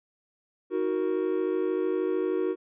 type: chord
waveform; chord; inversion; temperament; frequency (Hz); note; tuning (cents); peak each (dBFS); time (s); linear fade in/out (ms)
triangle; D# minor; none; equal with one note detuned; 316.9 / 370 / 466.2; D#4 / F#4 / A#4; +32 / 0 / 0; -29 / -25 / -29; 0.7-2.56; 50
effects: resampled to 8000 Hz